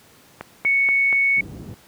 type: click train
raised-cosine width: 0.5 ms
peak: -15 dBFS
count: 4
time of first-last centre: 0.41-1.128 s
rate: 4.18 Hz
type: tone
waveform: sine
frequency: 2217 Hz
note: C#7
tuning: in tune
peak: -15 dBFS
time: 0.65-1.41 s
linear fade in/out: 5 ms
type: low-pass noise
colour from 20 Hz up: pink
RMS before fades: -32 dBFS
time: 1.37-1.74 s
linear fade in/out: 0 ms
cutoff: 270 Hz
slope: 12 dB/octave
effects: pink hiss -51 dBFS RMS until 1.87 s + high-pass 100 Hz 12 dB/octave

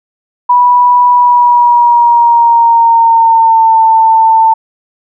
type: tone with pitch glide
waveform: sine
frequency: 980 to 893.5 Hz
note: B5 to A5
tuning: -14 to +26 cents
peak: -3 dBFS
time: 0.49-4.54 s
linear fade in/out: 10 ms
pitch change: -160 cents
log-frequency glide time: 1.09-3.82 s
effects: none

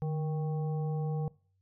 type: harmonic tone with a mistuned harmonic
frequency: 157.4 Hz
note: D#3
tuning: 20 cents sharp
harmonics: 1 / 3 / 5 / 7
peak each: -30 / -40 / -44 / -57 dBFS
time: 0.02-1.28 s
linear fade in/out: 0 ms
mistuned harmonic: 1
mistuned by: -74 cents
effects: noise-tail reverb RT60 0.4 s tail -22 dB re dry + added 95 Hz sine -70 dBFS peak until 1.61 s

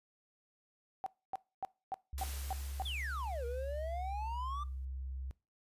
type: tone bursts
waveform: sine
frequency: 767 Hz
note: G5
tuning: 38 cents flat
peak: -34 dBFS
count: 7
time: 1.04-2.821 s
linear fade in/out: 0 ms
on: 23 ms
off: 270 ms
type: tone with pitch glide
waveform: sine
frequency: 68.2 to 65.76 Hz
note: C#2 to C2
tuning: -28 to +9 cents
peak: -39 dBFS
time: 2.13-5.31 s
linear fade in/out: 0 ms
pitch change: -63 cents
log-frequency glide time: 3.12-4.45 s
type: noise with exponential decay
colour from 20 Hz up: white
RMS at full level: -44 dBFS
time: 2.18-4.85 s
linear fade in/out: 0 ms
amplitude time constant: 580 ms
type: exponential two-way sweep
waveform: triangle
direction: down then up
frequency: 3630 to 466.2 to 1200 Hz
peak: -37 dBFS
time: 2.85-4.64 s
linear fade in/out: 10 ms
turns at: 3.45 s
effects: noise-tail reverb RT60 0.3 s tail -22 dB re dry + resampled to 32000 Hz

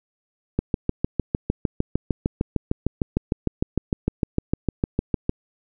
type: click train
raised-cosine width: 3 ms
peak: -7 dBFS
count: 32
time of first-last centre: 0.59-5.294 s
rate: 6.59 Hz
effects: none

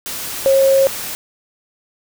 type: tone in noise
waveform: sine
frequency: 541 Hz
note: C#5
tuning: 42 cents flat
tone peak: -9 dBFS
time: 0.46-0.87 s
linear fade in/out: 0 ms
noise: white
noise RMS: -26 dBFS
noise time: 0.06-1.15 s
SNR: +14 dB
effects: none

